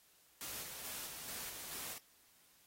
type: noise with tremolo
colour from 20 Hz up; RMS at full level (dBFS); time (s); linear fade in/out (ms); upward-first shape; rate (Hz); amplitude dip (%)
white; -45; 0.41-1.98; 0; square; 2.3; 30
effects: white hiss -68 dBFS RMS until 2.66 s + AAC 48 kbps